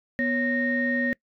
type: tone cluster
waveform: sine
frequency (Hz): 244.8 / 553 / 1852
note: B3 / C#5 / A#6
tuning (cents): -15 / -4 / -12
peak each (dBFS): -25 / -30 / -25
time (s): 0.19-1.13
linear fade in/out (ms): 0
effects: noise-tail reverb RT60 0.1 s tail -24 dB re dry + tanh soft clip ceiling -14 dBFS